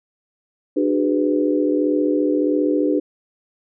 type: chord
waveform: sine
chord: G# half-diminished seventh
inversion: second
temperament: just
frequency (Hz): 299 / 373.8 / 415.3 / 498.4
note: D4 / F#4 / G#4 / B4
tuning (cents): +31 / +18 / 0 / +16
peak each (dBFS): -18 / -23 / -24 / -23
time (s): 0.76-3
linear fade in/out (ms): 10
effects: none